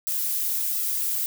violet noise with flanger, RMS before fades -26 dBFS, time 0.07-1.26 s, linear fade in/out 0 ms, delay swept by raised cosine 1.5 to 3.3 ms, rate 1.4 Hz, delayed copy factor +0.7, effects none

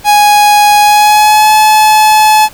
45% pulse tone with pitch glide, 830.6 to 858.9 Hz, G#5 to A5, 0 to -42 cents, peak -3 dBFS, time 0.04-2.49 s, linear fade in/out 50 ms, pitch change +58 cents, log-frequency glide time 0.8-1.54 s, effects pink hiss -35 dBFS RMS until 2.53 s

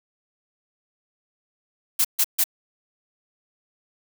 blue noise bursts, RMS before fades -19 dBFS, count 3, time 1.99-2.441 s, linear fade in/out 10 ms, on 57 ms, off 140 ms, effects none

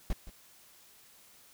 brown noise with echo, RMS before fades -29 dBFS, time 0.1-0.13 s, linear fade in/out 2 ms, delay 170 ms, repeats 1, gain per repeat -15 dB, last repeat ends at 0.3 s, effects white hiss -59 dBFS RMS until 1.53 s

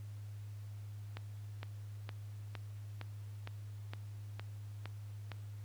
click train, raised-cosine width 0.3 ms, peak -28 dBFS, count 10, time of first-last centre 1.17-5.317 s, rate 2.17 Hz, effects added 103 Hz sine -44 dBFS peak until 5.64 s + pink hiss -65 dBFS RMS until 5.64 s

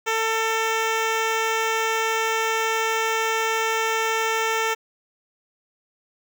10% pulse tone with notch filter, 446.9 Hz, A4, 27 cents sharp, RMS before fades -23 dBFS, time 0.06-4.75 s, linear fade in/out 20 ms, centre 11000 Hz, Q 1.3, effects none

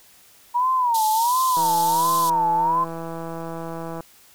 sine tone with vibrato, 947 Hz, A#5, 27 cents sharp, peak -17 dBFS, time 0.54-2.85 s, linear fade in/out 20 ms, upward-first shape sine, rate 1.4 Hz, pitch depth 160 cents each way
white band-pass noise, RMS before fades -30 dBFS, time 0.94-2.3 s, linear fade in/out 5 ms, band 3300 to 15000 Hz, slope 48 dB/octave
click train, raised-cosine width 1 ms, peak -19 dBFS, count 403, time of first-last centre 1.57-4.006 s, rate 165 Hz
effects white hiss -52 dBFS RMS until 4.34 s

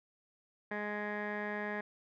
15% pulse tone with low-pass filter, 208.4 Hz, G#3, 6 cents sharp, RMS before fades -38 dBFS, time 0.71-1.81 s, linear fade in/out 5 ms, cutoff 1700 Hz, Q 6, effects none

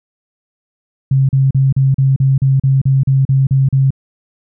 sine tone bursts, 134.7 Hz, C#3, 49 cents flat, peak -8 dBFS, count 13, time 1.11-3.906 s, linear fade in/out 5 ms, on 180 ms, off 38 ms, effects none

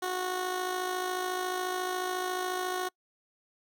15% pulse tone with amplitude modulation, 366.9 Hz, F#4, 15 cents flat, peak -22 dBFS, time 0.02-2.89 s, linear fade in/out 10 ms, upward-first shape sine, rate 54.1 Hz, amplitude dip 45%, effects noise-tail reverb RT60 0.1 s tail -26 dB re dry

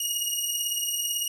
15% pulse beating tone pair, 2867 / 2885 Hz, F7 / F#7, +45 / -44 cents, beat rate 18 Hz, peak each -22 dBFS, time 0-1.28 s, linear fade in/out 5 ms, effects none

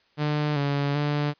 sawtooth tone with pitch steps, 149.4 / 142.2 / 146.8 Hz, D3 / C#3 / D3, +30 / +45 / 0 cents, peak -19 dBFS, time 0.17-1.34 s, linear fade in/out 50 ms, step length 390 ms, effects white hiss -64 dBFS RMS until 1.39 s + resampled to 11025 Hz

